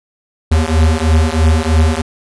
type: beating tone pair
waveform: square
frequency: 77.78 / 80.88 Hz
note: D#2 / E2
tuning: 0 / -32 cents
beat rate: 3.1 Hz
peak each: -13 dBFS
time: 0.51-2.02 s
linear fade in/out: 10 ms
effects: resampled to 24000 Hz